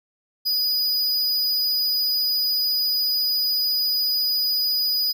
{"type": "tone", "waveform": "square", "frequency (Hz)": 4943, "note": "D#8", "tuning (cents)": -12, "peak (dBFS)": -20, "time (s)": [0.45, 5.13], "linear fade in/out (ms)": 20, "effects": []}